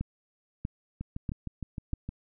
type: two click trains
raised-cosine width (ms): 5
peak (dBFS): -19 / -23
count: 4 / 8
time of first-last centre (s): 0.01-1.933 / 1.01-2.09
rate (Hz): 1.56 / 6.48
effects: none